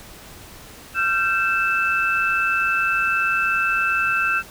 sine tone cluster, 1370 / 1559 / 2636 Hz, F6 / G6 / E7, -34 / -10 / -1 cents, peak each -22 dBFS, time 0.94-4.43 s, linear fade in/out 50 ms, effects pink hiss -42 dBFS RMS until 4.5 s

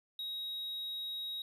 triangle tone, 3800 Hz, A#7, 33 cents sharp, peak -36 dBFS, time 0.19-1.42 s, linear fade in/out 2 ms, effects none

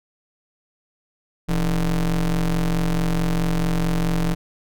square ring-modulated tone, 73.8 Hz, D2, 9 cents sharp, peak -16 dBFS, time 1.48-4.35 s, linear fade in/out 20 ms, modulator 96.1 Hz, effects none

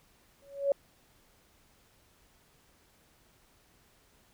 sine tone with exponential growth, 559 Hz, C#5, 14 cents sharp, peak -20 dBFS, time 0.42-0.72 s, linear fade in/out 2 ms, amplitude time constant 64 ms, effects pink hiss -65 dBFS RMS until 4.33 s

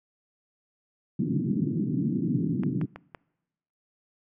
pink band-pass noise, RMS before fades -27 dBFS, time 1.19-2.86 s, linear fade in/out 5 ms, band 130 to 320 Hz, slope 48 dB/octave
clicks, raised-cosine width 0.5 ms, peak -24 dBFS, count 4, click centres 2.635 / 2.814 / 2.96 / 3.148 s
effects noise-tail reverb RT60 1.0 s tail -25 dB re dry

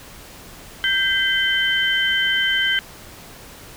sine tone cluster, 1572 / 2037 / 3087 Hz, G6 / C7 / G7, +4 / -47 / -27 cents, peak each -20 / -24 / -20 dBFS, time 0.84-2.79 s, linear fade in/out 0 ms, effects pink hiss -41 dBFS RMS until 3.76 s

